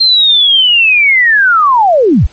sine linear sweep, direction down, 4200 to 32.7 Hz, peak -4 dBFS, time 0-2.27 s, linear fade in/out 10 ms, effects pink hiss -42 dBFS RMS until 2.32 s + MP3 32 kbps

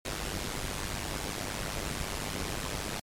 pink noise with amplitude modulation, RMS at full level -31 dBFS, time 0.05-3 s, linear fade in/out 5 ms, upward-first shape sine, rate 100 Hz, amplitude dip 85%, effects low-pass 11000 Hz 12 dB/octave + MP3 96 kbps

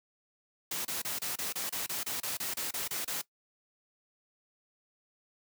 white noise bursts, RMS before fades -35 dBFS, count 15, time 0.71-3.216 s, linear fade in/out 5 ms, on 140 ms, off 29 ms, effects noise-tail reverb RT60 0.1 s tail -19 dB re dry + high-pass 100 Hz 12 dB/octave

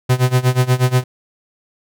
45% pulse tone with tremolo, 126.7 Hz, B2, 45 cents sharp, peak -9 dBFS, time 0.09-1.04 s, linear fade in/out 10 ms, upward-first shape sine, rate 8.3 Hz, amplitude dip 90%, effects none

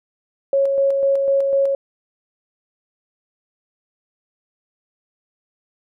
sine tone with tremolo, 550 Hz, C#5, 14 cents flat, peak -13 dBFS, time 0.53-1.75 s, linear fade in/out 2 ms, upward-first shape square, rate 4 Hz, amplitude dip 30%, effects none

